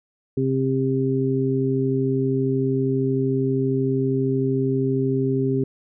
harmonic tone, 132.8 Hz, C3, 26 cents sharp, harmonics 1 / 2 / 3, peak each -23 / -23 / -23 dBFS, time 0.37-5.64 s, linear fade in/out 5 ms, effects none

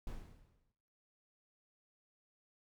brown noise with exponential decay, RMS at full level -42 dBFS, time 0.07-0.72 s, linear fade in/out 2 ms, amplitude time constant 140 ms, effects noise-tail reverb RT60 0.9 s tail -20 dB re dry

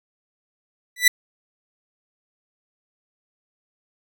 sawtooth tone with exponential growth, 1975.5 Hz, B6, in tune, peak -4 dBFS, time 0.96-1.08 s, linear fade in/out 5 ms, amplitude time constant 25 ms, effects none

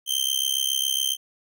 sawtooth tone with amplitude modulation, 3128 Hz, G7, 4 cents flat, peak -15 dBFS, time 0.06-1.17 s, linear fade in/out 50 ms, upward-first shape sine, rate 67.2 Hz, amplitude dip 95%, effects none

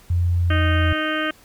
sine tone with pitch glide, 87.31 to 85.22 Hz, F2 to F2, 0 to -42 cents, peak -16 dBFS, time 0.1-0.93 s, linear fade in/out 5 ms, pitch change -42 cents, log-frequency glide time 0.4-0.69 s
harmonic tone, 310 Hz, D#4, 6 cents flat, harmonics 1 / 2 / 4 / 5 / 6 / 7 / 8 / 9 / 10, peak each -26 / -28 / -28 / -26 / -31 / -35 / -36 / -34 / -32 dBFS, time 0.5-1.31 s, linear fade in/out 5 ms
effects pink hiss -51 dBFS RMS until 1.44 s

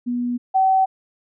sine tone pair in turn, 243.4 / 763 Hz, B3 / G5, -25 / -47 cents, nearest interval octave + minor sixth, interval 1978 cents, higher second, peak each -20 / -13 dBFS, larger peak second, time 0.06-0.38 / 0.54-0.86 s, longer neither, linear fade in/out 20 ms, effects none

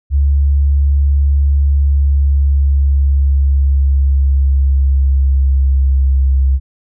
sine tone with pitch glide, 70.4 to 66.83 Hz, C#2 to C2, +27 to +37 cents, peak -8 dBFS, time 0.1-6.6 s, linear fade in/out 50 ms, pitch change -90 cents, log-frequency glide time 1.65-6.3 s, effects none

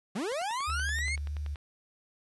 40% pulse linear sweep, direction up, 168.1 to 2217 Hz, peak -30 dBFS, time 0.15-1.16 s, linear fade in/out 10 ms
click train, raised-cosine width 0.3 ms, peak -30 dBFS, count 14, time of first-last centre 0.32-1.558 s, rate 10.5 Hz
sine tone with vibrato, 73.42 Hz, D2, in tune, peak -32 dBFS, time 0.67-1.56 s, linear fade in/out 20 ms, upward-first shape triangle, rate 3.2 Hz, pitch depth 25 cents each way
effects resampled to 24000 Hz + 10-bit

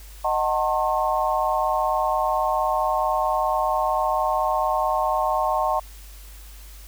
sine chord, D# diminished seventh, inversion none, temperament just, 622.3 / 746.7 / 896 / 1075.3 Hz, D#5 / F#5 / A5 / C6, 0 / +16 / +31 / +47 cents, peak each -25 dBFS, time 0.24-5.8 s, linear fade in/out 10 ms, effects added 50 Hz sine -40 dBFS peak until 6.87 s + white hiss -48 dBFS RMS until 6.87 s

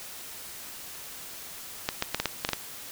clicks, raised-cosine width 0.2 ms, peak -8 dBFS, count 8, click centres 1.889 / 2.024 / 2.146 / 2.2 / 2.257 / 2.449 / 2.49 / 2.533 s, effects white hiss -42 dBFS RMS until 2.91 s

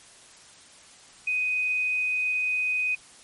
sine tone, 2500 Hz, D#7, 8 cents sharp, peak -23 dBFS, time 1.27-2.95 s, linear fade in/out 5 ms, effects white hiss -51 dBFS RMS until 3.23 s + MP3 48 kbps

